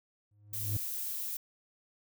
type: tone with exponential growth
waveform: triangle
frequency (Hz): 103.83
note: G#2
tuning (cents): 0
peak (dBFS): -26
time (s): 0.31-0.77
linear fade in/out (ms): 5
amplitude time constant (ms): 100
type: noise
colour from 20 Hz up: violet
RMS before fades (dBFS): -37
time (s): 0.53-1.37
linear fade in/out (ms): 5
effects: none